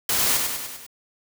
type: noise with echo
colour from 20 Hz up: white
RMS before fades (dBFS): -22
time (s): 0.09-0.37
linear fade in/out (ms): 2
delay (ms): 99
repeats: 5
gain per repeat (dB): -4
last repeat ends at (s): 0.865
effects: none